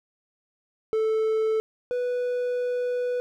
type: tone pair in turn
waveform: triangle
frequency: 439.3 / 493.1 Hz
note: A4 / B4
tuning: -3 / -3 cents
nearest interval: major second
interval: 200 cents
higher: second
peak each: -19 / -22 dBFS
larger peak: first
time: 0.93-1.6 / 1.91-3.2 s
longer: second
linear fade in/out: 0 ms
effects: none

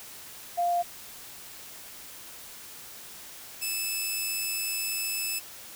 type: tone pair in turn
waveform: sine / 10% pulse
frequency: 698.5 / 2616 Hz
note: F5 / E7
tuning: 0 / -14 cents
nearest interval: octave + major seventh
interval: 2286 cents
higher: second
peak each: -23 / -20 dBFS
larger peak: second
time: 0.57-0.83 / 3.61-5.4 s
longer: second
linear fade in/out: 20 ms
effects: white hiss -45 dBFS RMS until 5.75 s

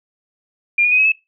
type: tone with pitch steps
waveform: sine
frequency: 2400 / 2450 / 2502 / 2554 / 2608 Hz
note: D7 / D#7 / D#7 / D#7 / E7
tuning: +37 / -27 / +9 / +45 / -19 cents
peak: -11 dBFS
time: 0.78-1.12 s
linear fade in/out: 5 ms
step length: 68 ms
effects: noise-tail reverb RT60 0.2 s tail -17 dB re dry

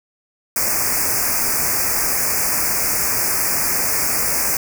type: band-stop noise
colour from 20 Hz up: white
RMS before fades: -19 dBFS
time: 0.56-4.57 s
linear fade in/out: 2 ms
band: 2500 to 4800 Hz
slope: 96 dB/octave
effects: none

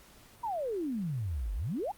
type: exponential two-way sweep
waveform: sine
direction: down then up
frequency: 977 to 45 to 897 Hz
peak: -31 dBFS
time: 0.43-1.92 s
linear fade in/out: 10 ms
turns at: 1.54 s
effects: pink hiss -57 dBFS RMS until 1.97 s + Opus 48 kbps

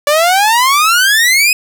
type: exponential sweep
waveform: sawtooth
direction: up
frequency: 572 to 2556 Hz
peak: -4 dBFS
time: 0.07-1.53 s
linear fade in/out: 2 ms
effects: none

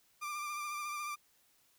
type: tone with vibrato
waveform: 30% pulse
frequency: 1188 Hz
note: D6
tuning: 20 cents sharp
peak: -35 dBFS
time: 0.21-1.16 s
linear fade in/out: 20 ms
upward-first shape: triangle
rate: 14 Hz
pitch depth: 36 cents each way
effects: white hiss -70 dBFS RMS until 1.78 s

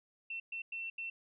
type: tone bursts at uneven times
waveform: sine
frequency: 2697 Hz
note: E7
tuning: 39 cents sharp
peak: -38 dBFS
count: 4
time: 0.3-0.4 / 0.52-0.62 / 0.72-0.9 / 0.98-1.1 s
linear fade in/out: 5 ms
effects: none

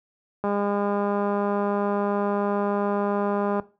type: click train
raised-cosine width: 1 ms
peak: -13 dBFS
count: 642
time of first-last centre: 0.44-3.598 s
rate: 203 Hz
effects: noise-tail reverb RT60 0.3 s tail -17 dB re dry + high-pass 80 Hz 12 dB/octave

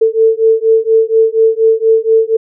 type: beating tone pair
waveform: sine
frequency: 444.5 / 448.7 Hz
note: A4 / A4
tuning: +18 / +34 cents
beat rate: 4.2 Hz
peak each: -10 / -10 dBFS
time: 0.01-2.37 s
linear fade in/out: 10 ms
effects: none

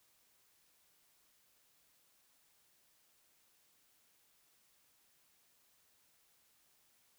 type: silence
effects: white hiss -72 dBFS RMS until 7.18 s

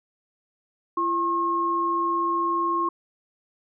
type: tone pair together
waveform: sine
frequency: 339.4 / 1078.4 Hz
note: F4 / C#6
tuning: -49 / -48 cents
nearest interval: octave + minor sixth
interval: 2001 cents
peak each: -28 / -22 dBFS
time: 0.97-2.89 s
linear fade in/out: 5 ms
effects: none

